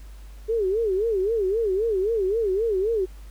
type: tone with vibrato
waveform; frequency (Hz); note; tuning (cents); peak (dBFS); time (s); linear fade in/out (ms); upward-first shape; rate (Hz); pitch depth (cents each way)
sine; 415.3; G#4; 0; -20; 0.48-3.06; 20; sine; 3.8; 200
effects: added 50 Hz sine -39 dBFS peak until 3.3 s + pink hiss -55 dBFS RMS until 3.3 s